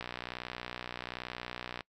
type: click train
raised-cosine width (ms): 0.3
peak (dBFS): -22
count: 111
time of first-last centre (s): 0.01-1.807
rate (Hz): 61.2
effects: noise-tail reverb RT60 0.1 s tail -24 dB re dry